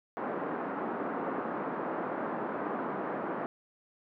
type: band-pass noise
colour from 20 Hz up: pink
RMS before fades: -35 dBFS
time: 0.17-3.46 s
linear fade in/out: 0 ms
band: 220 to 1400 Hz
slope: 24 dB/octave
effects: none